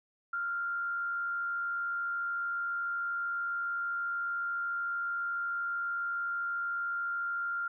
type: tone with frequency modulation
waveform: sine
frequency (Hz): 1393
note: F6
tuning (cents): -5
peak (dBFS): -31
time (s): 0.33-7.68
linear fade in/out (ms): 5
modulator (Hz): 72.4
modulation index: 0.34
effects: none